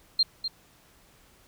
sine tone with echo, 4186 Hz, C8, in tune, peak -18 dBFS, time 0.19-0.23 s, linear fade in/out 5 ms, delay 250 ms, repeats 1, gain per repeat -9 dB, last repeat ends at 0.48 s, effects pink hiss -59 dBFS RMS until 1.47 s

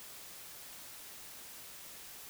silence, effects white hiss -50 dBFS RMS until 2.29 s

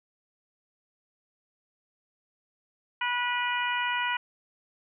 harmonic tone, 487.9 Hz, B4, 21 cents flat, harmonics 2 / 3 / 4 / 5 / 6, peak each -30 / -32 / -33 / -34 / -35 dBFS, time 3.01-4.17 s, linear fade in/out 5 ms, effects none

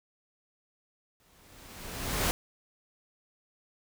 pink noise with exponential growth, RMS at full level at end -26 dBFS, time 1.2-2.31 s, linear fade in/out 0 ms, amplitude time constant 240 ms, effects none

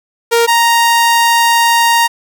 sawtooth tone pair in turn, 466.2 / 932.4 Hz, A#4 / A#5, 0 / 0 cents, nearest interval octave, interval 1200 cents, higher second, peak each -4 dBFS, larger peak neither, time 0.31-0.47 / 0.47-2.08 s, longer second, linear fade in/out 20 ms, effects none

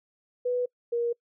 sine tone pair in turn, 493.6 / 472.3 Hz, B4 / A#4, -1 / +23 cents, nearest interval minor second, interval 76 cents, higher first, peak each -24 dBFS, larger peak neither, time 0.45-0.66 / 0.92-1.13 s, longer neither, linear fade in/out 10 ms, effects noise-tail reverb RT60 0.1 s tail -26 dB re dry

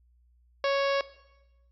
harmonic tone, 554.4 Hz, C#5, in tune, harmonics 1 / 2 / 3 / 4 / 5 / 6 / 7 / 8 / 9 / 10, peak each -25 / -31 / -35 / -37 / -39 / -41 / -42 / -43 / -44 / -45 dBFS, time 0.64-1.01 s, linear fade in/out 2 ms, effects noise-tail reverb RT60 1.0 s tail -17 dB re dry + added 60 Hz sine -60 dBFS peak until 1.71 s

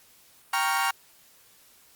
30% pulse chord, G half-diminished seventh, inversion none, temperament equal, 784 / 932.3 / 1108.7 / 1396.9 Hz, G5 / Bb5 / Db6 / F6, 0 / 0 / 0 / 0 cents, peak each -26 dBFS, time 0.53-0.91 s, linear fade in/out 5 ms, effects white hiss -57 dBFS RMS until 1.95 s + Opus 48 kbps

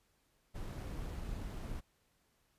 brown noise with sample-and-hold, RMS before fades -42 dBFS, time 0.54-1.81 s, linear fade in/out 20 ms, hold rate 11025 Hz, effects pink hiss -75 dBFS RMS until 2.58 s + resampled to 32000 Hz

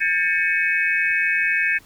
sine tone cluster, 1611 / 1779 / 2227 / 2544 Hz, G6 / A6 / C#7 / D#7, +47 / +19 / +7 / +38 cents, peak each -23 dBFS, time 0-1.79 s, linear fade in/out 20 ms, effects pink hiss -51 dBFS RMS until 1.85 s

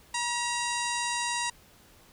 harmonic tone with a mistuned harmonic, 957 Hz, A#5, 45 cents sharp, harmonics 1 / 2 / 3 / 4 / 5 / 6 / 7 / 8 / 9 / 10, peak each -32 / -35 / -37 / -38 / -39 / -40 / -40 / -41 / -42 / -42 dBFS, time 0.14-1.5 s, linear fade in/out 5 ms, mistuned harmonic 3, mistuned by -60 cents, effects pink hiss -57 dBFS RMS until 2.12 s

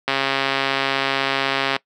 click train, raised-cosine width 0.3 ms, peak -3 dBFS, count 230, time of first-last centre 0.08-1.764 s, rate 136 Hz, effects noise-tail reverb RT60 0.1 s tail -21 dB re dry + high-pass 200 Hz 12 dB/octave

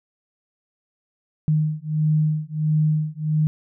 sine beating tone pair, 153.3 / 154.8 Hz, D#3 / D#3, -25 / -9 cents, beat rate 1.5 Hz, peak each -21 dBFS, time 1.48-3.47 s, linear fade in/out 0 ms, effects none

